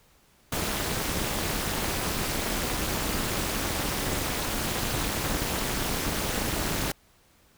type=noise with amplitude modulation; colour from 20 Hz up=pink; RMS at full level=-25 dBFS; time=0.52-6.92 s; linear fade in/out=5 ms; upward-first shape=sine; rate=247 Hz; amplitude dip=90%; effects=pink hiss -61 dBFS RMS until 7.57 s